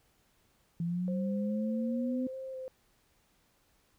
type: linear sweep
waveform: sine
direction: up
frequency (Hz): 166.5 to 256.7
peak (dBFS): -30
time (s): 0.8-2.27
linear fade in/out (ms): 2
type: tone with vibrato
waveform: sine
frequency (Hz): 523.3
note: C5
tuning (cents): 0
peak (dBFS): -38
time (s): 1.08-2.68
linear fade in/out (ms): 0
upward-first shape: square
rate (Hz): 2.4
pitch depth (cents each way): 13
effects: pink hiss -70 dBFS RMS until 3.98 s